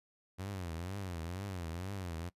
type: tone with vibrato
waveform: sawtooth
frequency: 90.2 Hz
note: F#2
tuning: 44 cents flat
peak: -35 dBFS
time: 0.38-2.3 s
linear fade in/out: 20 ms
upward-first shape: triangle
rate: 2.1 Hz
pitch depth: 220 cents each way
effects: noise-tail reverb RT60 0.1 s tail -22 dB re dry + resampled to 32000 Hz